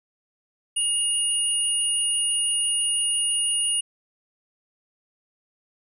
sine tone pair together, 2857 / 9610 Hz, F7 / D9, +39 / +39 cents, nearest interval octave + major sixth, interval 2100 cents, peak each -26 / -22 dBFS, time 0.76-3.81 s, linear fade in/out 10 ms, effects none

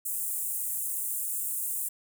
pink high-pass noise, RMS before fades -32 dBFS, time 0.05-1.89 s, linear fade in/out 10 ms, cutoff 8000 Hz, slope 48 dB/octave, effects none

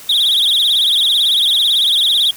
triangle tone with vibrato, 3523 Hz, A7, 1 cent sharp, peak -9 dBFS, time 0.09-2.31 s, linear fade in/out 5 ms, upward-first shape triangle, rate 18 Hz, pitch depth 200 cents each way, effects white hiss -36 dBFS RMS until 2.36 s

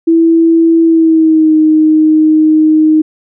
sine tone with pitch glide, 329.6 to 311.3 Hz, E4 to D#4, 0 to +1 cents, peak -4 dBFS, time 0.07-3.02 s, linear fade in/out 10 ms, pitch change -99 cents, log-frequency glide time 0.83-1.55 s, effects none

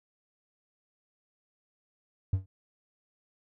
triangle tone with exponential decay, 95 Hz, F#2, 46 cents sharp, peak -17 dBFS, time 2.33-2.46 s, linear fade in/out 5 ms, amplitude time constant 28 ms, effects tanh soft clip ceiling -17 dBFS

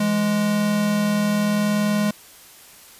square tone pair together, 167.6 / 208.3 Hz, E3 / G#3, +29 / +5 cents, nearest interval major third, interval 376 cents, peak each -29 / -19 dBFS, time 0-2.11 s, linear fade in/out 5 ms, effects white hiss -46 dBFS RMS until 2.99 s + resampled to 32000 Hz

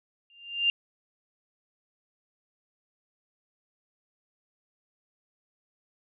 sine tone with exponential growth, 2794 Hz, F7, in tune, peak -18 dBFS, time 0.3-0.7 s, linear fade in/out 1 ms, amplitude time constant 86 ms, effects none

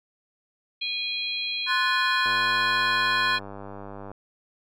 harmonic tone, 821 Hz, G#5, 20 cents flat, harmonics 3 / 4 / 5, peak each -31 / -31 / -31 dBFS, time 0.81-3.39 s, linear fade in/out 10 ms
triangle chord, F# diminished, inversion second, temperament equal with one note detuned, 1046.5 / 1480 / 1738.8 Hz, C6 / F#6 / A6, 0 / 0 / -21 cents, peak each -24 / -25 / -25 dBFS, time 1.66-3.4 s, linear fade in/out 50 ms
click train, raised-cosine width 1 ms, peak -25 dBFS, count 186, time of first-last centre 2.26-4.116 s, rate 99.7 Hz
effects none

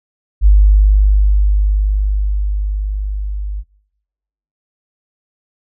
sine tone with level ramp, 50.5 Hz, G#1, 48 cents flat, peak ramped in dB -3 to -19 dBFS, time 0.41-3.64 s, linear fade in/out 50 ms, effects noise-tail reverb RT60 1.0 s tail -26 dB re dry

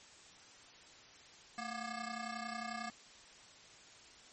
15% pulse ring-modulated tone, 476.9 Hz, A#4, 39 cents sharp, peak -31 dBFS, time 1.58-2.9 s, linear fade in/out 0 ms, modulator 254 Hz, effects white hiss -58 dBFS RMS until 4.32 s + MP3 32 kbps

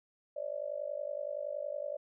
sine tone with amplitude modulation, 584 Hz, D5, 10 cents flat, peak -31 dBFS, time 0.36-1.97 s, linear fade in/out 10 ms, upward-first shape sine, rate 50.7 Hz, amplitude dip 95%, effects none

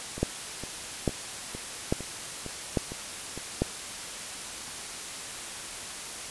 two click trains, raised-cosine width 2 ms, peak -23 / -10 dBFS, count 8 / 5, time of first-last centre 0.18-3.376 / 0.23-3.62 s, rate 2.19 / 1.18 Hz, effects white hiss -38 dBFS RMS until 6.3 s + resampled to 24000 Hz

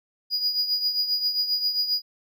triangle tone with tremolo, 4903 Hz, D#8, 26 cents flat, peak -18 dBFS, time 0.3-2.02 s, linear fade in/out 50 ms, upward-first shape triangle, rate 7.5 Hz, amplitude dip 70%, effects none

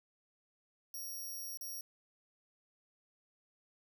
5% pulse tone with dropouts, 5640 Hz, F8, 16 cents sharp, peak -36 dBFS, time 0.94-1.81 s, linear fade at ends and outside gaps 2 ms, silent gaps 1.573-1.61 s, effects none

